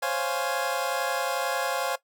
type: chord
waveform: 25% pulse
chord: Db major seventh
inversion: third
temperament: equal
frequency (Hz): 523.3 / 554.4 / 698.5 / 830.6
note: C5 / Db5 / F5 / Ab5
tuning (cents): 0 / 0 / 0 / 0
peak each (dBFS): -28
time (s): 0.02-1.96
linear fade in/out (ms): 10
effects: noise-tail reverb RT60 0.1 s tail -17 dB re dry